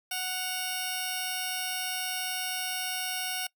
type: tone pair together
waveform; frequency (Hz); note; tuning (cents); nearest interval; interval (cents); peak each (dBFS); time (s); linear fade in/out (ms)
10% pulse; 739 / 2793; F#5 / F7; -2 / -1; octave + major seventh; 2301; -25; 0.11-3.47; 5
effects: noise-tail reverb RT60 0.1 s tail -23 dB re dry